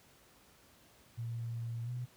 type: tone with pitch glide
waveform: sine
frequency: 116.54 to 123.47 Hz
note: A#2 to B2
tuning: 0 to 0 cents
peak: -36 dBFS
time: 1.17-2.06 s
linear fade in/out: 20 ms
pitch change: +100 cents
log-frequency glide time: 1.84-1.9 s
effects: pink hiss -63 dBFS RMS until 2.16 s + high-pass 60 Hz 12 dB/octave